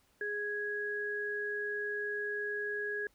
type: tone pair together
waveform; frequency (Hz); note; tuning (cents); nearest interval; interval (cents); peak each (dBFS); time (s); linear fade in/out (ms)
sine; 415.3 / 1661.2; G#4 / G#6; 0 / 0; 2 octaves; 2400; -38 / -35; 0.21-3.07; 2
effects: pink hiss -70 dBFS RMS until 3.14 s